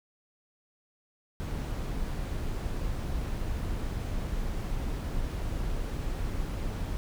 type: noise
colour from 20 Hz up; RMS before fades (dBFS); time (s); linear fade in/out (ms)
brown; -32; 1.4-6.97; 0
effects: none